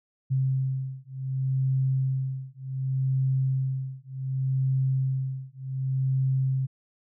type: beating tone pair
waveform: sine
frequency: 132.1 / 132.77 Hz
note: C3 / C3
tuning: +17 / +26 cents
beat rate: 0.67 Hz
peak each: -27 dBFS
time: 0.3-6.67 s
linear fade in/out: 20 ms
effects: none